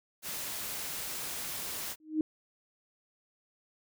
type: noise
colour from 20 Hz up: white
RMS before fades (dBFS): -38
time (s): 0.22-1.96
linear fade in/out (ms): 50
type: tone with exponential growth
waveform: sine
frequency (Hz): 311.1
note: D#4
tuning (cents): 0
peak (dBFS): -22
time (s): 2-2.21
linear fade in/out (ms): 2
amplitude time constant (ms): 44
effects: none